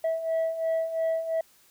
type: beating tone pair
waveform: sine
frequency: 649 / 651.9 Hz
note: E5 / E5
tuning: -27 / -19 cents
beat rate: 2.9 Hz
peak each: -29 / -24 dBFS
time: 0.04-1.41 s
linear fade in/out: 5 ms
effects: tanh soft clip ceiling -22 dBFS + white hiss -60 dBFS RMS until 1.7 s